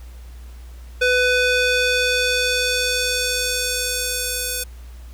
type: tone with band-pass filter sweep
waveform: square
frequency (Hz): 499.1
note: B4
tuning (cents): +18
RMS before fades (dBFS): -20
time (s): 1.01-4.64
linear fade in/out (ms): 10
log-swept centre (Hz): 2000 to 11000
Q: 0.79
effects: added 60 Hz sine -35 dBFS peak until 5.13 s + pink hiss -51 dBFS RMS until 5.13 s